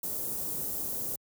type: band-stop noise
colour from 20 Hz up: white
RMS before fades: -34 dBFS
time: 0.03-1.16 s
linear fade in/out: 5 ms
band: 520 to 11000 Hz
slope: 12 dB/octave
effects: high-pass 60 Hz 12 dB/octave